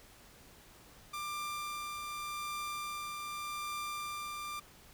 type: tone with tremolo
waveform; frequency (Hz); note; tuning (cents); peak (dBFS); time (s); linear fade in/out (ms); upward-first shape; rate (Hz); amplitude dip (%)
sawtooth; 1188; D6; +20; -33; 1.13-4.6; 10; triangle; 0.85; 30
effects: pink hiss -58 dBFS RMS until 4.93 s